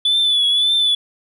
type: tone with vibrato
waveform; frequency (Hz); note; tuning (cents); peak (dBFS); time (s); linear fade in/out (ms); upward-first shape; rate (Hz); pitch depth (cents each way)
sine; 3460; A7; -30; -11; 0.05-0.95; 5; triangle; 1.8; 60
effects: tanh soft clip ceiling -11 dBFS